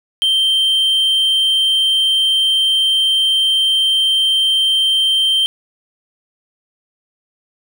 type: tone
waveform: triangle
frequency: 3136 Hz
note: G7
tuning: in tune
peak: -10 dBFS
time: 0.22-5.46 s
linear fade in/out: 0 ms
effects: none